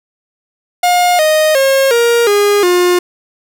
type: tone with pitch steps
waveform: 45% pulse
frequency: 713 / 620.7 / 540.4 / 470.4 / 409.5 / 356.5 Hz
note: F5 / D#5 / C#5 / A#4 / G#4 / F4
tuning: +36 / -4 / -44 / +16 / -24 / +36 cents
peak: -8 dBFS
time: 0.83-2.99 s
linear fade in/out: 5 ms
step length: 360 ms
effects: none